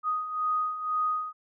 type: beating tone pair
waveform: sine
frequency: 1244.5 / 1246.5 Hz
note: D#6 / D#6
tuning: 0 / +3 cents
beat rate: 2 Hz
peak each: -33 / -27 dBFS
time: 0.03-1.33 s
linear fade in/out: 50 ms
effects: none